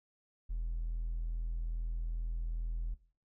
triangle tone, 41.2 Hz, E1, in tune, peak -30 dBFS, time 0.49-2.95 s, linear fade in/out 20 ms, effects noise-tail reverb RT60 0.4 s tail -19 dB re dry + tanh soft clip ceiling -30 dBFS

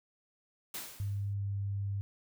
white noise with exponential decay, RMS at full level -38 dBFS, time 0.74-1.34 s, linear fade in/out 5 ms, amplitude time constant 130 ms
sine tone with pitch glide, 100.4 to 99.65 Hz, G2 to G2, +42 to +29 cents, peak -32 dBFS, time 1-2.01 s, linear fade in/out 0 ms, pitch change -13 cents, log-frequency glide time 1.36-1.42 s
effects none

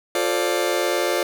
sawtooth chord, D minor seventh, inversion first, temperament just, 352.4 / 440.5 / 528.6 / 587.3 Hz, F4 / A4 / C5 / D5, +16 / +2 / +18 / 0 cents, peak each -20 / -23 / -21 / -21 dBFS, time 0.15-1.23 s, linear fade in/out 2 ms, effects none

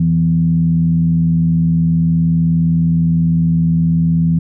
sine tone with frequency modulation, 165.8 Hz, E3, 10 cents sharp, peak -10 dBFS, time 0-4.39 s, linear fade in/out 5 ms, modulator 79.5 Hz, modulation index 0.46, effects none

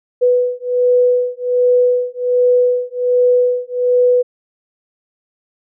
sine beating tone pair, 493.9 / 495.2 Hz, B4 / B4, 0 / +5 cents, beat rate 1.3 Hz, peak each -14 dBFS, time 0.21-4.23 s, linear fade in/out 20 ms, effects none

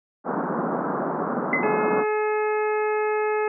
pink band-pass noise, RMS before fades -26 dBFS, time 0.24-2.05 s, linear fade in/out 50 ms, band 170 to 1400 Hz, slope 48 dB/octave
sine tone with exponential decay, 2041 Hz, C7, 44 cents flat, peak -17 dBFS, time 1.53-1.8 s, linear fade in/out 2 ms, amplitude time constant 57 ms
harmonic tone, 426.1 Hz, G#4, 44 cents sharp, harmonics 1 / 2 / 3 / 4 / 5 / 6, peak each -22 / -28 / -32 / -34 / -36 / -38 dBFS, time 1.63-3.48 s, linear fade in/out 2 ms
effects none

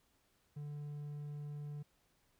triangle tone, 146.83 Hz, D3, in tune, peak -40 dBFS, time 0.56-1.83 s, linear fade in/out 10 ms, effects pink hiss -75 dBFS RMS until 2.39 s

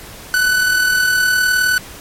45% pulse tone with amplitude modulation, 1495 Hz, F#6, 17 cents sharp, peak -10 dBFS, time 0.34-1.78 s, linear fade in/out 0 ms, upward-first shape sine, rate 39.4 Hz, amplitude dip 40%, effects pink hiss -35 dBFS RMS until 2 s + MP3 64 kbps

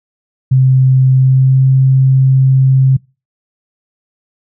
sine tone with pitch glide, 130.81 to 132.56 Hz, C3 to C3, 0 to +23 cents, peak -5 dBFS, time 0.51-2.97 s, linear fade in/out 10 ms, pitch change +23 cents, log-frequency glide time 1.15-1.67 s, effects noise-tail reverb RT60 0.3 s tail -25 dB re dry

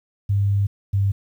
sine tone pair in turn, 100 / 98.97 Hz, G2 / G2, +35 / +17 cents, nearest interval unison, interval 18 cents, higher first, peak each -16 dBFS, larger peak neither, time 0.29-0.67 / 0.93-1.12 s, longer first, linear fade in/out 10 ms, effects 9-bit

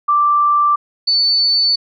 sine tone pair in turn, 1174.7 / 4496 Hz, D6 / C#8, 0 / +24 cents, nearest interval octave + major seventh, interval 2324 cents, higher second, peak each -10 / -11 dBFS, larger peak first, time 0.08-0.76 / 1.07-1.76 s, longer second, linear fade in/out 10 ms, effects none

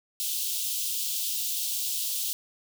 white high-pass noise, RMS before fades -30 dBFS, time 0.2-2.33 s, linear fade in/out 0 ms, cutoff 2900 Hz, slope 48 dB/octave, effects none

